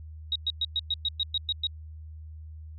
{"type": "tone bursts", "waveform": "sine", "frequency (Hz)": 3800, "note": "A#7", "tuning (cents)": 33, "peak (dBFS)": -24, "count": 10, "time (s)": [0.32, 1.67], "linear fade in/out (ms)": 2, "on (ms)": 36, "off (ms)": 110, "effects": ["added 78 Hz sine -40 dBFS peak until 2.78 s"]}